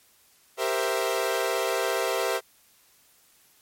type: chord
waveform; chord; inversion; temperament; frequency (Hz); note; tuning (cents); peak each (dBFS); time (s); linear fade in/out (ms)
sawtooth; C dominant seventh; second; equal; 392 / 466.2 / 523.3 / 659.3; G4 / Bb4 / C5 / E5; 0 / 0 / 0 / 0; -26; 0.57-2.41; 50
effects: white hiss -60 dBFS RMS until 3.61 s + MP3 64 kbps